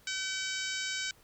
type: harmonic tone with a mistuned harmonic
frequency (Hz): 763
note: G5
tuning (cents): -47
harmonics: 2 / 3 / 4 / 5 / 6 / 7 / 8 / 9 / 10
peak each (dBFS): -38 / -40 / -41 / -42 / -43 / -43 / -44 / -45 / -45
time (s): 0.07-1.11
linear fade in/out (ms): 2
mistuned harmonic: 8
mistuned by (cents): -19
effects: pink hiss -62 dBFS RMS until 1.23 s